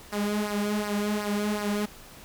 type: tone with flanger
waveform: sawtooth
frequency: 207.7 Hz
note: G#3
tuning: in tune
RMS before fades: -28 dBFS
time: 0.12-1.86 s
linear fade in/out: 10 ms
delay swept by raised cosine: 0.28 to 3.78 ms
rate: 2.7 Hz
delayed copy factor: -0.7
effects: pink hiss -48 dBFS RMS until 2.24 s